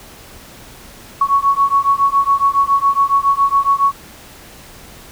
sine beating tone pair, 1108.7 / 1115.9 Hz, C#6 / C#6, 0 / +11 cents, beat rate 7.2 Hz, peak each -14 dBFS, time 1.21-3.92 s, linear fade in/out 5 ms, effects pink hiss -39 dBFS RMS until 5.11 s

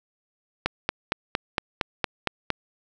click train, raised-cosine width 0.3 ms, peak -6 dBFS, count 9, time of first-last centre 0.66-2.503 s, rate 4.34 Hz, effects none

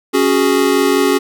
square chord, C# suspended fourth, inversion none, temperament equal, 277.2 / 370 / 415.3 Hz, C#4 / F#4 / G#4, 0 / 0 / 0 cents, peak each -16 dBFS, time 0.13-1.19 s, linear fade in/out 20 ms, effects none

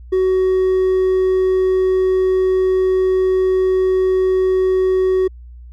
triangle tone with hard clipping, 374.6 Hz, F#4, 21 cents sharp, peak -13 dBFS, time 0.12-5.28 s, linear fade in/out 10 ms, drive 5 dB, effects added 60 Hz sine -34 dBFS peak until 5.72 s

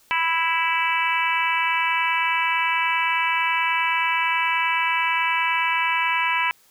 harmonic tone, 329.4 Hz, E4, 1 cent flat, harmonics 3 / 4 / 5 / 6 / 7 / 8 / 9, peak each -23 / -32 / -29 / -29 / -25 / -27 / -32 dBFS, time 0.11-6.51 s, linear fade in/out 0 ms, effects white hiss -57 dBFS RMS until 6.7 s

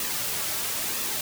white noise with flanger, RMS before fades -29 dBFS, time 0-1.21 s, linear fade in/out 2 ms, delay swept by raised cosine 1.3 to 4.2 ms, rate 1 Hz, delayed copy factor -0.5, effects none

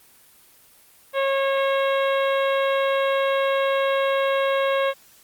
harmonic tone, 545 Hz, C#5, 29 cents flat, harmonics 1 / 2 / 3 / 4 / 5 / 6 / 7, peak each -20 / -26 / -30 / -32 / -34 / -36 / -37 dBFS, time 1.13-4.94 s, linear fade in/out 50 ms, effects white hiss -53 dBFS RMS until 5.23 s + Opus 24 kbps

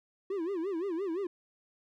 triangle tone with vibrato, 360.7 Hz, F#4, 44 cents flat, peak -29 dBFS, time 0.3-1.27 s, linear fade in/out 5 ms, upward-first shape sine, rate 5.8 Hz, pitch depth 210 cents each way, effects none

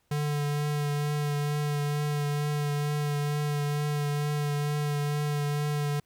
square tone with vibrato, 146.83 Hz, D3, in tune, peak -27 dBFS, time 0.11-6 s, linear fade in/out 5 ms, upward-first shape triangle, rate 2.2 Hz, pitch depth 19 cents each way, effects pink hiss -71 dBFS RMS until 6.05 s

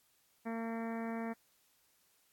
harmonic tone, 227.9 Hz, A#3, 39 cents flat, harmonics 1 / 2 / 3 / 4 / 5 / 6 / 7 / 8 / 9 / 10, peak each -38 / -45 / -45 / -49 / -53 / -54 / -56 / -52 / -57 / -57 dBFS, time 0.45-1.34 s, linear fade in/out 20 ms, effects white hiss -72 dBFS RMS until 2.32 s + AAC 64 kbps

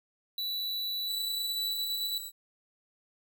square tone, 3951 Hz, B7, in tune, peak -32 dBFS, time 0.38-2.18 s, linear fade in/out 2 ms
10% pulse tone with pitch glide, 3981 to 3942 Hz, B7 to B7, +13 to -4 cents, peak -32 dBFS, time 1.06-2.32 s, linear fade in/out 50 ms, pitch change -17 cents, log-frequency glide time 1.38-1.73 s
effects none

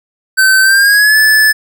square tone with pitch glide, 1538 to 1736.3 Hz, G6 to A6, -33 to -23 cents, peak -6 dBFS, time 0.37-1.53 s, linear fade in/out 20 ms, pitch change +210 cents, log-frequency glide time 0.62-1.17 s, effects none

